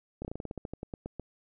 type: slowing click train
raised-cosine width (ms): 2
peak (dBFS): -24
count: 15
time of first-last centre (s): 0.22-1.197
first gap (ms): 28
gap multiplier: 1.13
effects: none